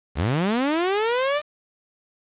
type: linear sweep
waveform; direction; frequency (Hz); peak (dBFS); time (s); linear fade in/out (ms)
sawtooth; up; 61.1 to 608; -16; 0.15-1.42; 50
effects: resampled to 8000 Hz + 7-bit